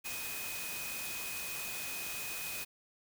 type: tone in noise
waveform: sine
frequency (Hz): 2503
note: D#7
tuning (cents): +10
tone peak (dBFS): -43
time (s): 0.04-2.65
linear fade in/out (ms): 20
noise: white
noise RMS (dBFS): -41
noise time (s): 0.04-2.65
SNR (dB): -5
effects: none